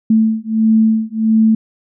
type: beating tone pair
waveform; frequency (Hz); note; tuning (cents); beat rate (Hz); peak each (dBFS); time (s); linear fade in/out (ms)
sine; 220.1 / 221.6; A3 / A3; +1 / +13; 1.5; -13; 0.1-1.55; 5
effects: none